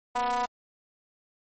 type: ring-modulated tone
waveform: square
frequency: 124.5 Hz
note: B2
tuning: 14 cents sharp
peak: -23 dBFS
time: 0.15-0.46 s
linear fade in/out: 10 ms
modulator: 857 Hz
effects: MP3 32 kbps